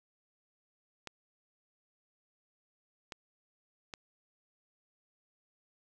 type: clicks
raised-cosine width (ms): 0.2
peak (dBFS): -24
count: 3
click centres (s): 1.073 / 3.122 / 3.938
effects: none